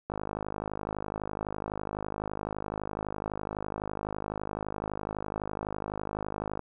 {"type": "click train", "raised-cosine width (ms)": 1, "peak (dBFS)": -19, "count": 338, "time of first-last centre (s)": [0.1, 6.593], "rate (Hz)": 51.9, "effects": []}